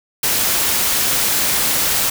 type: noise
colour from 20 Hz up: white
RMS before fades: -17 dBFS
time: 0.23-2.1 s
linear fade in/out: 5 ms
effects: none